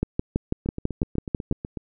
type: two click trains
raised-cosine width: 3 ms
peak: -18 / -9 dBFS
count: 10 / 10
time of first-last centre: 0.66-1.772 / 0.03-1.513 s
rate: 8.09 / 6.07 Hz
effects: none